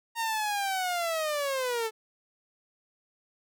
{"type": "linear sweep", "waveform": "sawtooth", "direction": "down", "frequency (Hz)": [929, 432.9], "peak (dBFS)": -24, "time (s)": [0.15, 1.91], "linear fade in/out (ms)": 50, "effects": []}